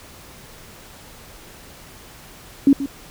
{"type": "tone with echo", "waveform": "sine", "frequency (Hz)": 277.2, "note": "C#4", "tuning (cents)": 0, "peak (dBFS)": -8, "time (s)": [2.67, 2.73], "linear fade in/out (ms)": 2, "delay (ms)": 130, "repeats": 1, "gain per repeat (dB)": -13, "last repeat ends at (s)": 2.86, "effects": ["pink hiss -43 dBFS RMS until 3.1 s"]}